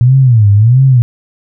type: tone with vibrato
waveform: sine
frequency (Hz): 116.54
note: A#2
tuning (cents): 0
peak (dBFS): -3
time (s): 0.01-1.02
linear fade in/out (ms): 0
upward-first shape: sine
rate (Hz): 1.5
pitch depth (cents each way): 250
effects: none